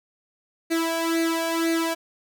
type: tone with flanger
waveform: sawtooth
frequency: 329.8 Hz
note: E4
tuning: 1 cent sharp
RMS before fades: -24 dBFS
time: 0.7-1.95 s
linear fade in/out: 20 ms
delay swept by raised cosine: 0.46 to 1.28 ms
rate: 2 Hz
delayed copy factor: +0.8
effects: none